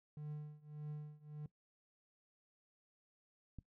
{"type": "tone with tremolo", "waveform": "triangle", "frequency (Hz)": 150, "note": "D3", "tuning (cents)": 37, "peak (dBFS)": -39, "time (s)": [0.17, 1.46], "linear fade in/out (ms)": 2, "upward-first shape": "triangle", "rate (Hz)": 1.7, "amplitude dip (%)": 95}
{"type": "click", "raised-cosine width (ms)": 5, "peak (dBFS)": -37, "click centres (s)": 3.587}
{"effects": ["noise-tail reverb RT60 0.1 s tail -18 dB re dry"]}